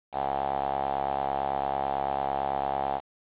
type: tone with band-pass filter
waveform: sawtooth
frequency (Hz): 69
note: C#2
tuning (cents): -7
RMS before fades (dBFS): -29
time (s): 0.12-3.01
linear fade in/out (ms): 50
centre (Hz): 770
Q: 7.7
effects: resampled to 8000 Hz + 8-bit